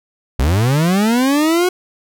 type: linear sweep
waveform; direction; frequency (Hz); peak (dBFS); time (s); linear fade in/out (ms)
40% pulse; up; 58 to 369.3; -11; 0.39-1.69; 5
effects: none